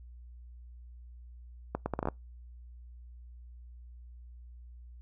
accelerating click train, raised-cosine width 1 ms, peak -17 dBFS, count 8, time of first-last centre 1.75-2.086 s, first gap 110 ms, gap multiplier 0.7, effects noise-tail reverb RT60 0.2 s tail -26 dB re dry + added 60 Hz sine -47 dBFS peak until 5.01 s

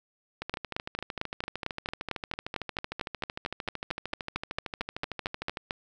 two click trains, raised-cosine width 0.3 ms, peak -18 / -14 dBFS, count 69 / 24, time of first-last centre 0.42-5.572 / 0.54-5.709 s, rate 13.2 / 4.45 Hz, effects none

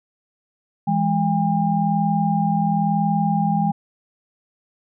sine tone cluster, 165.8 / 206.8 / 806 Hz, E3 / G#3 / G5, +10 / -7 / +48 cents, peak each -21 dBFS, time 0.87-3.72 s, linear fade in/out 10 ms, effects none

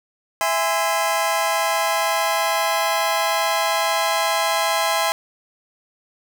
sawtooth chord, E augmented, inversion none, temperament just, 659.3 / 824.1 / 1030.1 Hz, E5 / G#5 / B#5, 0 / -14 / -27 cents, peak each -19 dBFS, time 0.41-5.12 s, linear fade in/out 0 ms, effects none

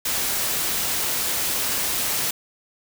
white noise, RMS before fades -24 dBFS, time 0.05-2.31 s, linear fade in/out 5 ms, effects none

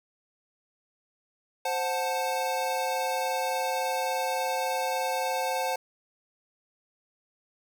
square chord, F# diminished, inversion second, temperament equal with one note detuned, 523.3 / 734.5 / 880 Hz, C5 / F#5 / A5, 0 / -13 / 0 cents, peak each -32 dBFS, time 1.65-5.76 s, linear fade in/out 5 ms, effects none

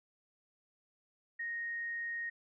sine tone, 1864.7 Hz, A#6, in tune, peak -36 dBFS, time 1.39-2.3 s, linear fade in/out 10 ms, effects none

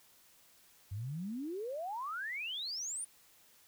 sine exponential sweep, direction up, 92.5 to 9740 Hz, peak -37 dBFS, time 0.91-3.05 s, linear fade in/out 10 ms, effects white hiss -64 dBFS RMS until 3.67 s

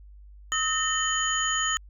sine tone cluster, 1275 / 1829 / 3047 / 6800 Hz, D#6 / A#6 / G7 / G#8, +42 / -33 / -50 / +40 cents, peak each -29 dBFS, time 0.52-1.77 s, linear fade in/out 0 ms, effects added 50 Hz sine -45 dBFS peak until 1.89 s

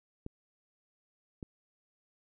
clicks, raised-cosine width 3 ms, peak -27 / -28 dBFS, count 2, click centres 0.264 / 1.428 s, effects none

